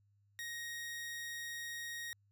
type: tone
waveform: sawtooth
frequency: 1875 Hz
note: A#6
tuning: 10 cents sharp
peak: -38 dBFS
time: 0.39-2.13 s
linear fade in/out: 0 ms
effects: added 101 Hz sine -69 dBFS peak until 2.31 s